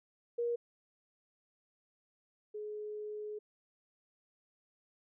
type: tone pair in turn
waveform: sine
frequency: 474 / 422.3 Hz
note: A#4 / G#4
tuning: +29 / +29 cents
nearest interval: major second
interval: 200 cents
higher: first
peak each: -31 / -39 dBFS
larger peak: first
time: 0.38-0.56 / 2.54-3.39 s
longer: second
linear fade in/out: 10 ms
effects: none